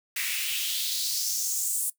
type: noise with high-pass filter sweep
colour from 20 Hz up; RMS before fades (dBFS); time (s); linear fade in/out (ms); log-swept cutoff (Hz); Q
white; -29; 0.16-1.9; 5; 2000 to 9200; 2.9
effects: noise-tail reverb RT60 0.1 s tail -17 dB re dry